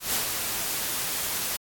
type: noise with ADSR envelope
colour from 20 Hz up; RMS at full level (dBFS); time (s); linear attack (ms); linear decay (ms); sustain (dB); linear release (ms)
white; -25; 0-1.57; 130; 120; -4; 11
effects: AAC 64 kbps